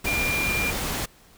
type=tone in noise; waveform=sine; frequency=2392 Hz; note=D7; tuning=31 cents sharp; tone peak=-24 dBFS; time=0.06-0.71 s; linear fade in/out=10 ms; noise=pink; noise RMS=-28 dBFS; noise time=0.04-1.06 s; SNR=+1 dB; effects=pink hiss -54 dBFS RMS until 1.37 s